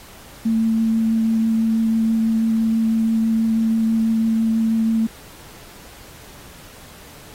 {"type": "tone with vibrato", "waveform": "sine", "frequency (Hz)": 224.2, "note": "A3", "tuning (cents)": 33, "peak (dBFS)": -15, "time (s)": [0.45, 5.07], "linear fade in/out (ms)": 10, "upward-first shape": "triangle", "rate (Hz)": 6.1, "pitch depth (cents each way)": 11, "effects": ["pink hiss -43 dBFS RMS until 7.34 s", "AAC 48 kbps"]}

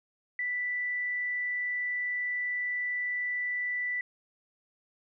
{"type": "tone", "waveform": "sine", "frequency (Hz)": 1975.5, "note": "B6", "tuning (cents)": 0, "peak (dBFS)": -29, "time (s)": [0.39, 4.01], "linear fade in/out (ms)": 2, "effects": []}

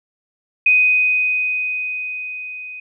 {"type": "tone with level ramp", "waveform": "sine", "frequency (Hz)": 2500, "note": "D#7", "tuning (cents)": 8, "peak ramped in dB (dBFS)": [-9, -30], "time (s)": [0.66, 2.8], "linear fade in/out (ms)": 5, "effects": []}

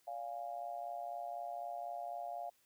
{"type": "tone with amplitude modulation", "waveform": "sine", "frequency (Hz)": 701, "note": "F5", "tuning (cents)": 6, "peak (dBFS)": -36, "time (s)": [0.07, 2.5], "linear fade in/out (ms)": 10, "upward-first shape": "sine", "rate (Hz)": 124, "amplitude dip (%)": 90, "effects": ["white hiss -73 dBFS RMS until 2.65 s"]}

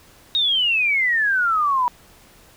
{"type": "exponential sweep", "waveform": "sine", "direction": "down", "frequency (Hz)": [3782, 960], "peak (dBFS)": -16, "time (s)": [0.35, 1.88], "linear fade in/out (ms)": 0, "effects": ["pink hiss -50 dBFS RMS until 2.56 s"]}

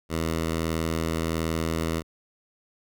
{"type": "tone", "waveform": "10% pulse", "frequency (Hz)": 81.4, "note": "E2", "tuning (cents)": -21, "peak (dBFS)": -17, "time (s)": [0.09, 2.03], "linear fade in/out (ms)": 50, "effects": []}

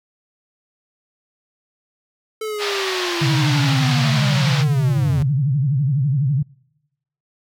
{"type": "linear sweep", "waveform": "square", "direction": "down", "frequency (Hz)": [440, 77.78], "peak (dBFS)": -24, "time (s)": [2.41, 5.23], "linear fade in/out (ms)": 5}
{"type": "band-pass noise", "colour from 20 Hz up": "white", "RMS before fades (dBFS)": -25, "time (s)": [2.58, 4.65], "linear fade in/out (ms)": 50, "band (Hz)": [580, 4600], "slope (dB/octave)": 24}
{"type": "tone with vibrato", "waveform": "sine", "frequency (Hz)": 138.59, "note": "C#3", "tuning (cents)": 0, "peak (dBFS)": -15, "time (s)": [3.21, 6.43], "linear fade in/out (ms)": 10, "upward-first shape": "triangle", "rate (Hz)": 12, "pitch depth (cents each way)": 210}
{"effects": ["noise-tail reverb RT60 0.9 s tail -26 dB re dry"]}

